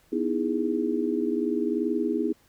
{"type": "chord", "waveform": "sine", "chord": "E major seventh", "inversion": "second", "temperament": "just", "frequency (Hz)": [247.2, 309, 329.6, 412], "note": ["B3", "D#4", "E4", "G#4"], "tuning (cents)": [2, -12, 0, -14], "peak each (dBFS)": -29, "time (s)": [0.12, 2.33], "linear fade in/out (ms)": 10, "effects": ["pink hiss -62 dBFS RMS until 2.48 s"]}